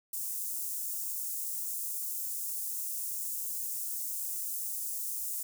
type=high-pass noise; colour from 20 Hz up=white; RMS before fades=-36 dBFS; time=0.13-5.43 s; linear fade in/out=5 ms; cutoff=7200 Hz; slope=24 dB/octave; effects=none